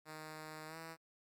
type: tone with pitch glide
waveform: 5% pulse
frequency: 155.7 to 162.88 Hz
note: D#3 to E3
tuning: +2 to -20 cents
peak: -36 dBFS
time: 0.05-0.97 s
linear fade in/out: 50 ms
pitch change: +78 cents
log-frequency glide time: 0.67-0.77 s
effects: Opus 48 kbps